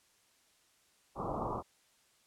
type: low-pass noise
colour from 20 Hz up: white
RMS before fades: -37 dBFS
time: 1.15-1.63 s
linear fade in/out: 50 ms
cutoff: 1200 Hz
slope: 96 dB/octave
effects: white hiss -69 dBFS RMS until 2.26 s + low-pass 10000 Hz 12 dB/octave